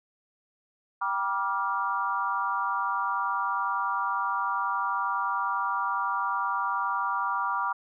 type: chord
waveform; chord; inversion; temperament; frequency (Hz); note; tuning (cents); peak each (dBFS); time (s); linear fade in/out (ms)
sine; G dominant seventh; none; equal with one note detuned; 784 / 964.6 / 1174.7 / 1396.9; G5 / B5 / D6 / F6; 0 / -41 / 0 / 0; -35 / -30 / -29 / -33; 1.01-7.73; 10
effects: none